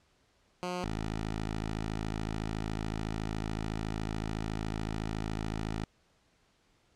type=tone pair in turn; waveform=10% pulse; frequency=179.5 / 53.85 Hz; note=F3 / A1; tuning=+48 / -37 cents; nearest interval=octave + major sixth; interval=2085 cents; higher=first; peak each=-25 dBFS; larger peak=neither; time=0.63-0.84 / 0.84-5.84 s; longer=second; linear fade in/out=0 ms; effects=pink hiss -69 dBFS RMS until 6.95 s + low-pass 7000 Hz 12 dB/octave